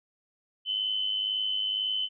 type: tone with amplitude modulation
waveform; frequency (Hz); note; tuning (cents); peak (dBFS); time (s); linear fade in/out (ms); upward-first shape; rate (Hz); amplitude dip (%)
sine; 3036; F#7; +44; -24; 0.65-2.09; 50; sine; 102; 55
effects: none